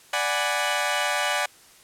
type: chord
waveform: 15% pulse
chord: G# half-diminished seventh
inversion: second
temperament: equal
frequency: 587.3 / 740 / 830.6 / 987.8 Hz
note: D5 / F#5 / G#5 / B5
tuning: 0 / 0 / 0 / 0 cents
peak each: -21 / -21 / -22 / -25 dBFS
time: 0.13-1.46 s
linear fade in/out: 5 ms
effects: white hiss -52 dBFS RMS until 1.83 s + low-pass 11000 Hz 12 dB/octave